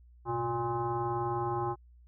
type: tone with frequency modulation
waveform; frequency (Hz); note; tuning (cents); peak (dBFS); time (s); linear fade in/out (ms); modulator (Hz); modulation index
sine; 587.3; D5; 0; -29; 0.25-1.76; 50; 231; 2.2
effects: added 60 Hz sine -54 dBFS peak until 2.07 s